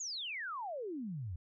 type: exponential sweep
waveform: sine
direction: down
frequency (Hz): 7040 to 80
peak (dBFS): -38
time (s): 0-1.36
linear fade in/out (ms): 5
effects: none